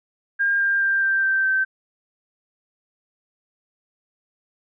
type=tone with pitch steps; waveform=sine; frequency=1609 / 1597 / 1585 / 1573.2 / 1561.4 / 1549.7 Hz; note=G6 / G6 / G6 / G6 / G6 / G6; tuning=+45 / +32 / +19 / +6 / -7 / -20 cents; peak=-17 dBFS; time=0.39-1.65 s; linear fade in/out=20 ms; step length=210 ms; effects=none